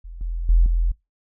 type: tone with level steps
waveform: sine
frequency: 42.14 Hz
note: E1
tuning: 39 cents sharp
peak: -33 / -23 / -11 / -16 dBFS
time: 0.04-0.92 s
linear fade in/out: 10 ms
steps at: 0.21 / 0.49 / 0.66 s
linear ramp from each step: 2 ms
effects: noise-tail reverb RT60 0.2 s tail -23 dB re dry

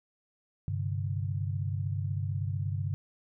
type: chord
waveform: sine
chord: G suspended fourth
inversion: none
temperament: equal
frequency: 98 / 130.81 / 146.83 Hz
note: G2 / C3 / D3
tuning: 0 / 0 / 0 cents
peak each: -31 / -36 / -36 dBFS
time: 0.68-2.94 s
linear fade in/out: 0 ms
effects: none

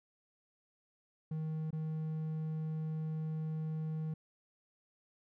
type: tone with dropouts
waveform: triangle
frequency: 157.3 Hz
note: D#3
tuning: 19 cents sharp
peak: -33 dBFS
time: 1.31-4.14 s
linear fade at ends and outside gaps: 5 ms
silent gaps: 1.707-1.728 s
effects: none

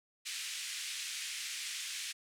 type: band-pass noise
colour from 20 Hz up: pink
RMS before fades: -41 dBFS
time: 0.25-2.13 s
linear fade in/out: 20 ms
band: 2100 to 9600 Hz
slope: 24 dB/octave
effects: none

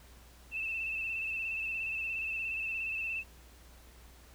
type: tone with vibrato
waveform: sine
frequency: 2646 Hz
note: E7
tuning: 6 cents sharp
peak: -33 dBFS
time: 0.51-3.24 s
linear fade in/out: 50 ms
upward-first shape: square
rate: 17 Hz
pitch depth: 31 cents each way
effects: added 60 Hz sine -55 dBFS peak until 4.34 s + pink hiss -59 dBFS RMS until 4.34 s

